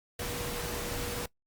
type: tone in noise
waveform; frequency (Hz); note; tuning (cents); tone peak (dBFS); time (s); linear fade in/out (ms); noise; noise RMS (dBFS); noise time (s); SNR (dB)
sine; 481.3; B4; -45; -41; 0.19-1.26; 5; pink; -36; 0.19-1.26; -8
effects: noise-tail reverb RT60 0.1 s tail -21 dB re dry + Opus 48 kbps